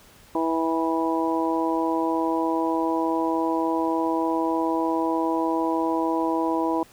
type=harmonic tone; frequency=163.3 Hz; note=E3; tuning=16 cents flat; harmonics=2 / 3 / 4 / 5 / 6; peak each=-24 / -30 / -30 / -31 / -27 dBFS; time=0.35-6.83 s; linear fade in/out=2 ms; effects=pink hiss -52 dBFS RMS until 6.92 s